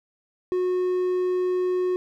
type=tone; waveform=triangle; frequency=364.6 Hz; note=F#4; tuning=25 cents flat; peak=-19 dBFS; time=0.52-1.96 s; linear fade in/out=0 ms; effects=none

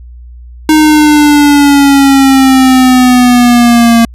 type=exponential sweep; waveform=square; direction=down; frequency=311.1 to 230 Hz; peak=-3 dBFS; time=0.69-4.05 s; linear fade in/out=2 ms; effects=added 60 Hz sine -27 dBFS peak until 4.14 s + resampled to 32000 Hz

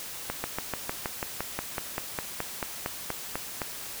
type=slowing click train; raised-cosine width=0.5 ms; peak=-14 dBFS; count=18; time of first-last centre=0.3-3.618 s; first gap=140 ms; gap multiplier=1.04; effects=white hiss -39 dBFS RMS until 4 s

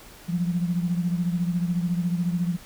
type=beating tone pair; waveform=sine; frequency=172.7 / 186.7 Hz; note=F3 / F#3; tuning=-19 / +16 cents; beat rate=14 Hz; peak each=-23 / -29 dBFS; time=0.28-2.57 s; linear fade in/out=20 ms; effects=pink hiss -47 dBFS RMS until 2.65 s

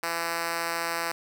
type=tone with high-pass filter; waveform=5% pulse; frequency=167.9 Hz; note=E3; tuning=32 cents sharp; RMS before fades=-30 dBFS; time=0.03-1.12 s; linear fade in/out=5 ms; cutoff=390 Hz; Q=0.51; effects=none

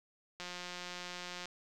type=click train; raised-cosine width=0.2 ms; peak=-26 dBFS; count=189; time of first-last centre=0.4-1.456 s; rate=178 Hz; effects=none

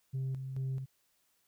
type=tone with tremolo; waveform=sine; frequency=132.5 Hz; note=C3; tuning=22 cents sharp; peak=-30 dBFS; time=0.13-0.86 s; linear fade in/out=20 ms; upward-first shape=square; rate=2.3 Hz; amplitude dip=55%; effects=tanh soft clip ceiling -31 dBFS + white hiss -74 dBFS RMS until 1.47 s

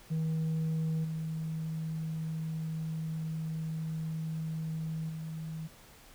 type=tone with level steps; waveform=sine; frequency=159.6 Hz; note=D#3; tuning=44 cents sharp; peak=-26 / -32 / -36 dBFS; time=0.1-5.68 s; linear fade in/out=20 ms; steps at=1.04 / 5.09 s; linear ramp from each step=10 ms; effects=tanh soft clip ceiling -28 dBFS + pink hiss -56 dBFS RMS until 6.14 s

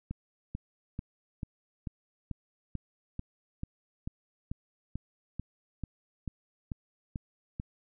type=click train; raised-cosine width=5 ms; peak=-23 dBFS; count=18; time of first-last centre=0.11-7.599 s; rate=2.27 Hz; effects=none

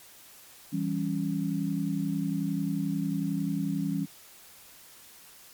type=chord; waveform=sine; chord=C# diminished; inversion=first; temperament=equal; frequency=164.81 / 196 / 277.2 Hz; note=E3 / G3 / C#4; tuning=0 / 0 / 0 cents; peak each=-31 dBFS; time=0.72-4.06 s; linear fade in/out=20 ms; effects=white hiss -52 dBFS RMS until 5.53 s + MP3 96 kbps

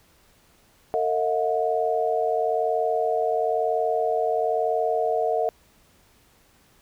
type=tone cluster; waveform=sine; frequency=453.7 / 639 / 720 Hz; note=A#4 / D#5 / F#5; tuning=-47 / +46 / -47 cents; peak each=-25 dBFS; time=0.94-5.49 s; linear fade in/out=0 ms; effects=pink hiss -59 dBFS RMS until 6.81 s

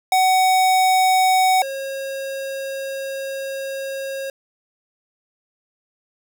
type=tone pair in turn; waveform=square; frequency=750 / 542.2 Hz; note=F#5 / C#5; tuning=+23 / -38 cents; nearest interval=tritone; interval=561 cents; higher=first; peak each=-14 / -26 dBFS; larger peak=first; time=0.12-1.62 / 1.62-4.3 s; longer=second; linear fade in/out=2 ms; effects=none

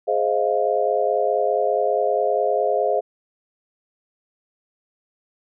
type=chord; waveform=sine; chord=F minor seventh; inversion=first; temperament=just; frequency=419.1 / 523.8 / 628.6 / 698.5 Hz; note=Ab4 / C5 / Eb5 / F5; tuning=+16 / +2 / +18 / 0 cents; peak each=-23 dBFS; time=0.07-3.01 s; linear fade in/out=20 ms; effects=none

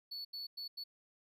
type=tone bursts at uneven times; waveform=triangle; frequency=4435 Hz; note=C#8; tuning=in tune; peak=-40 dBFS; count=4; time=0.11-0.25 / 0.33-0.47 / 0.57-0.68 / 0.77-0.84 s; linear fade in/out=10 ms; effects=none

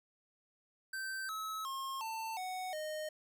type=tone with pitch steps; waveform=square; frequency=1554 / 1291.7 / 1073.7 / 892.5 / 741.9 / 616.7 Hz; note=G6 / E6 / C6 / A5 / F#5 / D#5; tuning=-16 / -36 / +44 / +24 / +4 / -16 cents; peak=-39 dBFS; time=0.93-3.09 s; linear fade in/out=5 ms; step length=360 ms; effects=none

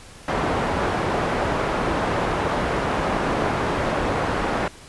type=low-pass noise; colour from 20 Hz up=white; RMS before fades=-23 dBFS; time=0.28-4.68 s; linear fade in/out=2 ms; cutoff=1000 Hz; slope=12 dB/octave; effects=pink hiss -44 dBFS RMS until 4.88 s + resampled to 24000 Hz

